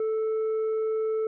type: tone with tanh clipping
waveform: triangle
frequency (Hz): 439.1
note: A4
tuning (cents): -4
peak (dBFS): -25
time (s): 0-1.27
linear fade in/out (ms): 2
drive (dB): 8
effects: none